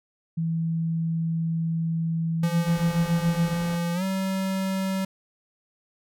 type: tone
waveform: sine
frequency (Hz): 164.1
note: E3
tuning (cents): -8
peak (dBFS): -23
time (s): 0.37-3.54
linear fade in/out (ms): 10
type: tone with pitch glide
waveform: square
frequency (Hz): 171.2 to 191.06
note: F3 to G3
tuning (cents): -34 to -44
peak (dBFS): -25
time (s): 2.43-5.05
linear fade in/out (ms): 5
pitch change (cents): +190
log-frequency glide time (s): 3.94-4.03
type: low-pass noise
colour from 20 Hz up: pink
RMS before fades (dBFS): -41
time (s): 2.64-3.8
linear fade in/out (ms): 50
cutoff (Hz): 2300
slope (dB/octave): 12
effects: none